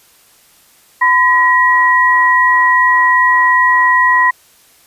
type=tone pair together; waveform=sine; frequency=1011 / 1908.5 Hz; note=B5 / A#6; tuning=+40 / +40 cents; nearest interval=major seventh; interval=1100 cents; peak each=-10 dBFS; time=1.01-4.31 s; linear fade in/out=10 ms; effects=white hiss -48 dBFS RMS until 4.86 s + resampled to 32000 Hz